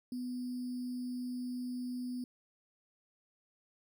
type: tone with sample-and-hold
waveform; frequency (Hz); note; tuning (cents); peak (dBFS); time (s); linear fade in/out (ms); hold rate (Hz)
sine; 248.6; B3; +12; -36; 0.12-2.24; 2; 4900
effects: none